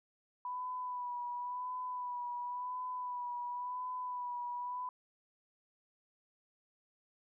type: tone with vibrato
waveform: sine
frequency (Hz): 987.8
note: B5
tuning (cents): 0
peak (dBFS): -37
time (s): 0.45-4.89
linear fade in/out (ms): 2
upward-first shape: sine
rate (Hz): 0.94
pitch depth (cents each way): 30
effects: none